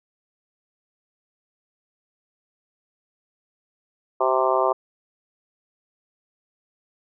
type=harmonic tone with a mistuned harmonic; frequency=130.81 Hz; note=C3; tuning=in tune; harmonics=3 / 4 / 5 / 6 / 7 / 8 / 9; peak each=-25 / -25 / -23 / -28 / -26 / -25 / -27 dBFS; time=4.2-4.73 s; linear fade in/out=10 ms; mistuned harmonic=3; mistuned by=-29 cents; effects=none